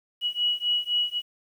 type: beating tone pair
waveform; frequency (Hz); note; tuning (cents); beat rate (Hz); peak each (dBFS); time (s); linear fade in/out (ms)
sine; 2920 / 2923.9; F#7 / F#7; -24 / -21; 3.9; -26; 0.21-1.22; 50
effects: 9-bit